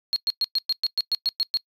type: tone bursts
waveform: triangle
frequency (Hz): 4275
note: C8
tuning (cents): +36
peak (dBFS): -17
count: 11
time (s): 0.13-1.571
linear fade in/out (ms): 0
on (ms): 31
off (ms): 110
effects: noise-tail reverb RT60 0.1 s tail -26 dB re dry + tanh soft clip ceiling -16 dBFS